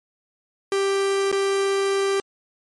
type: tone with dropouts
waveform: 45% pulse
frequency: 392.8 Hz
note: G4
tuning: 4 cents sharp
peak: -19 dBFS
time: 0.72-2.2 s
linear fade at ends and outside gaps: 1 ms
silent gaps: 1.316-1.326 s
effects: low-pass 12000 Hz 12 dB/octave + MP3 48 kbps